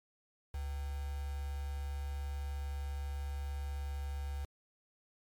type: tone with quantisation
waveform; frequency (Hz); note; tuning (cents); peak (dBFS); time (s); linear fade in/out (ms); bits
sine; 70.4; C#2; +27; -36; 0.54-4.45; 5; 8
effects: MP3 96 kbps